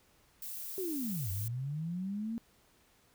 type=noise; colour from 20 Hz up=violet; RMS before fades=-42 dBFS; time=0.42-1.48 s; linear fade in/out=2 ms
type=linear two-way sweep; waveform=sine; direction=down then up; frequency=392 to 90.4 to 234 Hz; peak=-34 dBFS; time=0.78-2.38 s; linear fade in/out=0 ms; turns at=1.3 s
effects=pink hiss -67 dBFS RMS until 3.14 s